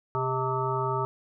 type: harmonic tone with a mistuned harmonic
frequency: 128.7 Hz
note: C3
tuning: 28 cents flat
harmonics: 1 / 3 / 5 / 7 / 9 / 10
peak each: -31 / -31 / -37 / -31 / -33 / -34 dBFS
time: 0.15-1.05 s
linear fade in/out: 0 ms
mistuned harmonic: 3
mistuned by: +55 cents
effects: none